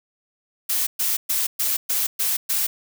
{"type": "noise bursts", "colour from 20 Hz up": "blue", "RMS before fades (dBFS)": -22, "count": 7, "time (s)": [0.69, 2.67], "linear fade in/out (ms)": 10, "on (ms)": 180, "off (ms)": 120, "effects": []}